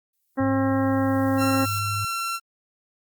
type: noise with exponential growth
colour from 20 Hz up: violet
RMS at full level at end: -34 dBFS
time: 0.13-1.79 s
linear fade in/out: 5 ms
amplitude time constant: 360 ms
type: harmonic tone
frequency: 267.8 Hz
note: C4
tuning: 40 cents sharp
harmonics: 1 / 2 / 3 / 4 / 5 / 6 / 7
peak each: -21 / -27 / -31 / -33 / -35 / -37 / -38 dBFS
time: 0.37-1.66 s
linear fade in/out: 20 ms
type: tone with pitch glide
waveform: sine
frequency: 103.83 to 102.76 Hz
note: G#2 to G#2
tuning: 0 to -18 cents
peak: -27 dBFS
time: 0.4-2.05 s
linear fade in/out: 5 ms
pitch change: -18 cents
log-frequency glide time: 0.82-1.11 s
type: tone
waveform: sawtooth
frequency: 1356 Hz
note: E6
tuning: 49 cents sharp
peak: -22 dBFS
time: 1.37-2.4 s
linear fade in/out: 50 ms
effects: Opus 48 kbps